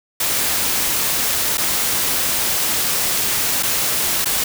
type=noise with dropouts; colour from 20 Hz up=white; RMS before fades=-19 dBFS; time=0.2-4.44 s; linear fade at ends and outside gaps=5 ms; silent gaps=1.573-1.579 / 3.627-3.631 / 4.246-4.256 s; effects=none